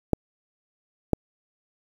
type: clicks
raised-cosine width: 2 ms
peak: -6 dBFS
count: 2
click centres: 0.133 / 1.133 s
effects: 7-bit